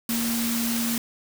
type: tone in noise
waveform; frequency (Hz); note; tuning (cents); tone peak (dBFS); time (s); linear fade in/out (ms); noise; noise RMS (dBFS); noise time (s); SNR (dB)
sine; 232.7; A#3; -3; -25; 0.09-0.98; 2; white; -29; 0.09-0.98; +1
effects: none